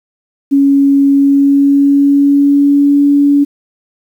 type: tone with pitch glide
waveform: sine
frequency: 278.2 to 285 Hz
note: C#4 to C#4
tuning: +6 to +48 cents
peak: -5 dBFS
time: 0.51-3.45 s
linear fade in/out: 20 ms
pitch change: +42 cents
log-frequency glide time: 1.11-3.01 s
effects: 7-bit